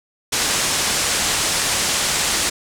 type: low-pass noise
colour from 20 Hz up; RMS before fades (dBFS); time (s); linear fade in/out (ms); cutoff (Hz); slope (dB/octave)
white; -20; 0.32-2.5; 10; 9000; 24
effects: none